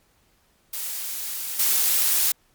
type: noise with level steps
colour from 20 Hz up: blue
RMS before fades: -30 / -20 dBFS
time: 0.73-2.32 s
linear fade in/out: 5 ms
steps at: 1.59 s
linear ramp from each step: 5 ms
effects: pink hiss -63 dBFS RMS until 2.54 s + MP3 96 kbps